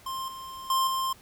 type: tone with level steps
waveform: square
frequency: 1053 Hz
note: C6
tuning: 11 cents sharp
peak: -32 / -39 / -23 / -27 dBFS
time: 0.06-1.13 s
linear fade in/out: 5 ms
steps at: 0.28 / 0.7 / 0.87 s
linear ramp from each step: 2 ms
effects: pink hiss -54 dBFS RMS until 1.21 s